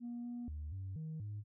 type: tone with pitch steps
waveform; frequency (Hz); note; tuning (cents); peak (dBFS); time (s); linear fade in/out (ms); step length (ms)
sine; 238.9 / 240.8 / 75.4 / 95.6 / 157.8 / 104.2; A#3 / B3 / D2 / G2 / D#3 / G#2; +43 / -44 / +46 / -43 / +25 / +6; -39; 0-1.44; 50; 240
effects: tanh soft clip ceiling -38 dBFS